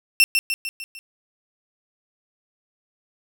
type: tone with echo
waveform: sawtooth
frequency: 2700 Hz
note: E7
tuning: 41 cents sharp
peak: -8 dBFS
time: 0.2-0.24 s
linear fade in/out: 0 ms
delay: 150 ms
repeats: 5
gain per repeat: -5 dB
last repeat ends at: 0.99 s
effects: none